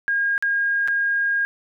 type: tone with dropouts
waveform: sine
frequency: 1624 Hz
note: G#6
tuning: 39 cents flat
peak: -18 dBFS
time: 0.08-1.45 s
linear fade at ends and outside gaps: 0 ms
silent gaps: 0.379-0.425 / 0.876-0.883 s
effects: none